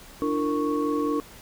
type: tone cluster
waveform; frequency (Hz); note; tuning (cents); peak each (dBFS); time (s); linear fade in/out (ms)
sine; 295.8 / 340.4 / 459.4 / 1107; D4 / F4 / A#4 / C#6; +13 / -44 / -25 / -3; -25 / -32 / -28 / -31; 0.22-1.2; 0
effects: pink hiss -47 dBFS RMS until 1.41 s